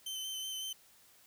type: tone with vibrato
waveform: sawtooth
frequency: 3074 Hz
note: G7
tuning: 35 cents flat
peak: -35 dBFS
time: 0.06-0.73 s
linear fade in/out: 5 ms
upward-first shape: square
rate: 5.4 Hz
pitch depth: 12 cents each way
effects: white hiss -63 dBFS RMS until 1.26 s